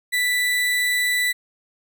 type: tone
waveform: 35% pulse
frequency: 1977 Hz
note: B6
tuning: 1 cent sharp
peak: -17 dBFS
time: 0.12-1.33 s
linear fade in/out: 20 ms
effects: none